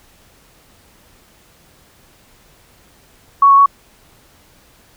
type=tone with pitch steps; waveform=sine; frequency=1116 / 1106 / 1118 Hz; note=C#6 / C#6 / C#6; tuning=+11 / -4 / +14 cents; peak=-5 dBFS; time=3.42-3.66 s; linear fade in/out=5 ms; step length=80 ms; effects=pink hiss -50 dBFS RMS until 4.96 s